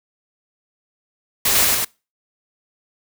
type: noise with echo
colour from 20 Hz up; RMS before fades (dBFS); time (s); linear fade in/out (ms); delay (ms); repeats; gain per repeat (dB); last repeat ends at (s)
white; -17; 1.45-1.65; 5; 99; 2; -2; 1.848
effects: noise-tail reverb RT60 0.3 s tail -25 dB re dry